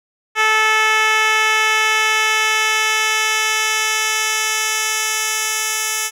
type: tone with band-pass filter sweep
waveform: 10% pulse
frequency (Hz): 435.7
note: A4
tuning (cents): -17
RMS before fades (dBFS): -17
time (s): 0.35-6.11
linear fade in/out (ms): 50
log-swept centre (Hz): 2000 to 7800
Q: 0.76
effects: none